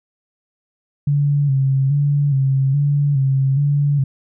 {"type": "tone with vibrato", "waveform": "sine", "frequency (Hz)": 139.3, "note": "C#3", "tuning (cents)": 9, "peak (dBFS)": -13, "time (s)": [1.07, 4.04], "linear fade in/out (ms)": 5, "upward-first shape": "square", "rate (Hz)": 1.2, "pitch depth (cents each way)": 55, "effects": []}